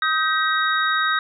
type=tone cluster; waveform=sine; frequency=1264 / 1560 / 1902 / 3768 Hz; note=D#6 / G6 / A#6 / A#7; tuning=+27 / -9 / +34 / +18 cents; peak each=-21 / -22 / -27 / -26 dBFS; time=0.02-1.19 s; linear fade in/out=2 ms; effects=none